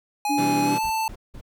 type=tone with pitch glide; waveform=square; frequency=834 to 883.6 Hz; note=G#5 to A5; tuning=+7 to +7 cents; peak=-23 dBFS; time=0.25-1.08 s; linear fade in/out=2 ms; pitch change=+100 cents; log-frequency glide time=0.64-0.83 s
type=tone; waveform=sine; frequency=290.9 Hz; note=D4; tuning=16 cents flat; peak=-22 dBFS; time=0.29-0.76 s; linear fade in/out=20 ms
type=chord; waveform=20% pulse; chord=E minor; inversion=second; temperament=equal with one note detuned; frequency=126.07 / 164.81 / 196 Hz; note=B2 / E3 / G3; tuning=+36 / 0 / 0 cents; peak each=-26 dBFS; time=0.37-0.79 s; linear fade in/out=20 ms
type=noise bursts; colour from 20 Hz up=brown; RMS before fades=-38 dBFS; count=3; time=0.83-1.412 s; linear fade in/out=10 ms; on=74 ms; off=180 ms
effects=none